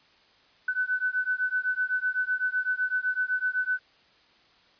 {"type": "beating tone pair", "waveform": "sine", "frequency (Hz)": [1500, 1507.9], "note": ["F#6", "F#6"], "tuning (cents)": [23, 32], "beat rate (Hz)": 7.9, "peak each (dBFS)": [-28, -28], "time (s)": [0.68, 3.79], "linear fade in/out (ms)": 5, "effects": ["white hiss -60 dBFS RMS until 4.79 s", "resampled to 11025 Hz"]}